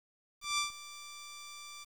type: tone with ADSR envelope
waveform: 10% pulse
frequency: 1174.7 Hz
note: D6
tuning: in tune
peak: -20 dBFS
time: 0.41-1.85 s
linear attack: 170 ms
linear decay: 130 ms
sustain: -17 dB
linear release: 21 ms
effects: low-pass 10000 Hz 12 dB/octave + 9-bit